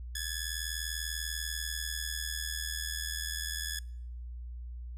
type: ring-modulated tone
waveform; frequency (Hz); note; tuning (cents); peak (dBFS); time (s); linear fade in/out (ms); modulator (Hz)
10% pulse; 1700; G#6; +40; -23; 0.15-3.79; 2; 40.1
effects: noise-tail reverb RT60 0.7 s tail -25 dB re dry + added 60 Hz sine -39 dBFS peak until 4.97 s